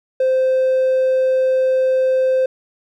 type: tone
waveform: triangle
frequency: 520 Hz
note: C5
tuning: 11 cents flat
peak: -10 dBFS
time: 0.2-2.46 s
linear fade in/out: 5 ms
effects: tanh soft clip ceiling -8 dBFS